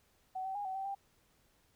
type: tone with pitch steps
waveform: sine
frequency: 752 / 767 / 818 / 758 / 774 / 791 Hz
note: F#5 / G5 / G#5 / F#5 / G5 / G5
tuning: +28 / -38 / -26 / +42 / -22 / +15 cents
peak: -36 dBFS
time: 0.35-0.95 s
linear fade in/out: 10 ms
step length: 100 ms
effects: pink hiss -71 dBFS RMS until 1.75 s